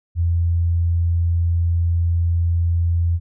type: tone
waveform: sine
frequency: 85 Hz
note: F2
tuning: 46 cents flat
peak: -15 dBFS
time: 0.15-3.2 s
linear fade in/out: 50 ms
effects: none